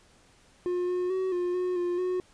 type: tone with pitch steps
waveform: triangle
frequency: 357.1 / 360.6 / 375.9 / 355.3 / 363 / 352.5 / 365.2 Hz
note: F4 / F#4 / F#4 / F4 / F#4 / F4 / F#4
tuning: +39 / -45 / +27 / +30 / -33 / +16 / -23 cents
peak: -24 dBFS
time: 0.66-2.2 s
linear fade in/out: 0 ms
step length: 220 ms
effects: pink hiss -60 dBFS RMS until 2.33 s + resampled to 22050 Hz